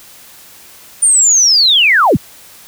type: linear sweep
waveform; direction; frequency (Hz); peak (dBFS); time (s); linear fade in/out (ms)
sine; down; 9110 to 60.1; -6; 1.02-2.17; 10
effects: white hiss -39 dBFS RMS until 2.67 s